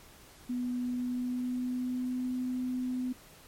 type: tone with pitch glide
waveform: sine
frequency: 246.9 to 252.5 Hz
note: B3 to B3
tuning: 0 to +39 cents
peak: -30 dBFS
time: 0.49-3.13 s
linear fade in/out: 10 ms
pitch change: +39 cents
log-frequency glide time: 0.85-2.26 s
effects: pink hiss -55 dBFS RMS until 3.47 s + MP3 64 kbps